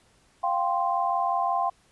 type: chord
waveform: sine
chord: F suspended second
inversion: none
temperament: equal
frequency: 698.5 / 784 / 1046.5 Hz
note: F5 / G5 / C6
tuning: 0 / 0 / 0 cents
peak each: -27 dBFS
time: 0.43-1.7 s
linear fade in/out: 10 ms
effects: pink hiss -62 dBFS RMS until 1.91 s + resampled to 24000 Hz